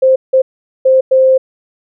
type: tone bursts at uneven times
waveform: sine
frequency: 524 Hz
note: C5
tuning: 2 cents sharp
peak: -5 dBFS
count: 4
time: 0.02-0.16 / 0.33-0.42 / 0.85-1.01 / 1.11-1.38 s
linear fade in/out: 10 ms
effects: none